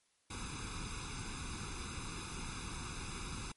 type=noise with comb filter; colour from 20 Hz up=pink; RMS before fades=-43 dBFS; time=0.3-3.52 s; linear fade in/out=5 ms; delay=0.8 ms; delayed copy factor=+0.9; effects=white hiss -75 dBFS RMS until 3.56 s + MP3 48 kbps